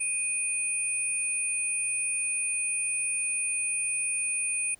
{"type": "tone pair together", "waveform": "sine", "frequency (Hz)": [2485, 9301], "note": ["D#7", "D9"], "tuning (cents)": [-3, -18], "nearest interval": "octave + major seventh", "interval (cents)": 2285, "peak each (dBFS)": [-31, -28], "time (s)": [0, 4.75], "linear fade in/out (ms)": 10, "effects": ["pink hiss -61 dBFS RMS until 4.79 s"]}